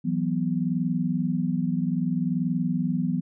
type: chord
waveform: sine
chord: E suspended second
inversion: none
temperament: just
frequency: 164.81 / 185.42 / 247.2 Hz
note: E3 / F#3 / B3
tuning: 0 / +4 / +2 cents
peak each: -27 dBFS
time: 0.04-3.21 s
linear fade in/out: 20 ms
effects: none